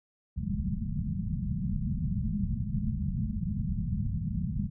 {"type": "low-pass noise", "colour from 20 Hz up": "white", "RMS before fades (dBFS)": -31, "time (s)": [0.36, 4.7], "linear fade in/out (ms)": 20, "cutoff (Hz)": 220, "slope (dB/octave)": 96, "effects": []}